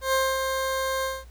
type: tone with ADSR envelope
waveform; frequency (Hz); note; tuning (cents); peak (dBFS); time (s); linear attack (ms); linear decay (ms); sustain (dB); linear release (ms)
20% pulse; 529; C5; +19; -15; 0.01-1.25; 120; 240; -5; 210
effects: added 60 Hz sine -44 dBFS peak until 1.3 s + pink hiss -58 dBFS RMS until 1.3 s